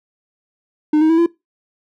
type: tone with pitch steps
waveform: triangle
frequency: 303.7 / 315 / 326.6 / 338.7 Hz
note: D#4 / D#4 / E4 / E4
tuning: -42 / +21 / -16 / +47 cents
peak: -8 dBFS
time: 0.93-1.262 s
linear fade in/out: 5 ms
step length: 83 ms
effects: noise-tail reverb RT60 0.2 s tail -21 dB re dry